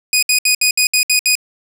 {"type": "tone bursts", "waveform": "15% pulse", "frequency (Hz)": 2483, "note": "D#7", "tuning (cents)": -4, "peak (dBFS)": -4, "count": 8, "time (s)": [0.13, 1.353], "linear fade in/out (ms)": 2, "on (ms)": 96, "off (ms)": 65, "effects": []}